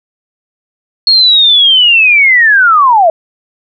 sine linear sweep, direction down, 4328 to 622.3 Hz, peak -3 dBFS, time 1.07-3.1 s, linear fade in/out 2 ms, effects none

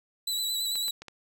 sawtooth tone with vibrato, 3951 Hz, B7, in tune, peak -25 dBFS, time 0.27-0.91 s, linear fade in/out 5 ms, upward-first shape sine, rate 9 Hz, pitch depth 32 cents each way
clicks, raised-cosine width 0.2 ms, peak -25 dBFS, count 4, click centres 0.756 / 0.882 / 1.02 / 1.083 s
effects none

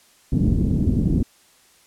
white low-pass noise, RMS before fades -19 dBFS, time 0.32-1.23 s, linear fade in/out 5 ms, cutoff 250 Hz, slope 24 dB/octave, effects white hiss -55 dBFS RMS until 1.86 s + low-pass 11000 Hz 12 dB/octave

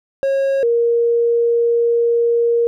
triangle / sine tone pair in turn, 545 / 469.1 Hz, C#5 / A#4, -29 / +11 cents, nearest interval minor third, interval 260 cents, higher first, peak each -12 dBFS, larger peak neither, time 0.23-0.63 / 0.63-2.67 s, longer second, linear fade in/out 0 ms, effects none

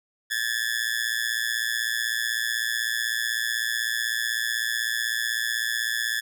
sawtooth tone with amplitude modulation, 1716 Hz, A6, 44 cents flat, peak -17 dBFS, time 0.3-6.21 s, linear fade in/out 20 ms, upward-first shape sine, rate 116 Hz, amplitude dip 95%, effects none

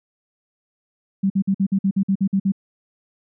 sine tone bursts, 194.4 Hz, G3, 14 cents flat, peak -15 dBFS, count 11, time 1.23-2.521 s, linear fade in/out 10 ms, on 71 ms, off 51 ms, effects none

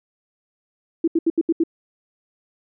sine tone bursts, 329.6 Hz, E4, in tune, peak -14 dBFS, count 6, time 1.04-1.637 s, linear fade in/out 5 ms, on 37 ms, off 75 ms, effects none

